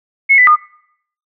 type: tone with pitch steps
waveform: sine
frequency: 2184 / 1992 / 1220 Hz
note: C#7 / B6 / D#6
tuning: -26 / +14 / -34 cents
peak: -5 dBFS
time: 0.29-0.563 s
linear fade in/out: 20 ms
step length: 91 ms
effects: noise-tail reverb RT60 0.7 s tail -24 dB re dry